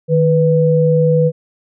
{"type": "tone pair together", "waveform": "sine", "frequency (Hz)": [155.57, 493.9], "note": ["D#3", "B4"], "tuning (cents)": [0, 0], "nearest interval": "octave + minor sixth", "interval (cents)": 2000, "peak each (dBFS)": -12, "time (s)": [0.08, 1.32], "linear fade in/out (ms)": 50, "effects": []}